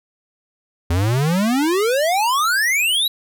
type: exponential sweep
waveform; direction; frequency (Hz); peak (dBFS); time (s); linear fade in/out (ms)
square; up; 81.2 to 3985; -16; 0.9-3.08; 5
effects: none